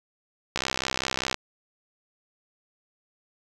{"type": "click train", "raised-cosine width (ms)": 0.2, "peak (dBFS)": -8, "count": 52, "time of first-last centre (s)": [0.56, 1.343], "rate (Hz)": 65.1, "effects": []}